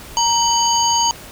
harmonic tone with a mistuned harmonic, 934 Hz, A#5, 3 cents sharp, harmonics 1 / 3 / 5 / 7, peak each -16 / -22 / -22 / -19 dBFS, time 0.17-1.11 s, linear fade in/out 0 ms, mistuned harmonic 3, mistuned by +120 cents, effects pink hiss -37 dBFS RMS until 1.31 s

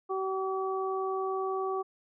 harmonic tone, 381.4 Hz, G4, 47 cents flat, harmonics 1 / 2 / 3, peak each -31 / -36 / -35 dBFS, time 0.09-1.83 s, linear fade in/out 20 ms, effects none

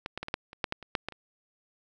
clicks, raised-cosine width 0.3 ms, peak -18 / -18 / -19 / -20 / -12 / -29 / -11 / -14 / -28 / -10 / -17 / -29 dBFS, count 12, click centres 0.061 / 0.176 / 0.23 / 0.284 / 0.341 / 0.531 / 0.642 / 0.724 / 0.827 / 0.952 / 1.086 / 1.123 s, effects none

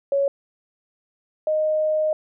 sine tone pair in turn, 557 / 619.1 Hz, C#5 / D#5, +8 / -9 cents, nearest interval major second, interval 183 cents, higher second, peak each -17 / -18 dBFS, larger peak first, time 0.12-0.28 / 1.47-2.13 s, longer second, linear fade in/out 2 ms, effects none

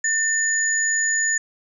sine tone pair together, 1800 / 6879 Hz, A6 / A8, +39 / -40 cents, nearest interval octave + major seventh, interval 2321 cents, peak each -21 / -21 dBFS, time 0.04-1.38 s, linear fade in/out 5 ms, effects none

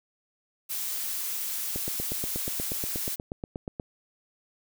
blue noise, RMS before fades -32 dBFS, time 0.69-3.16 s, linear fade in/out 20 ms
click train, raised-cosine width 2 ms, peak -20 dBFS, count 18, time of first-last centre 1.76-3.798 s, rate 8.34 Hz
effects none

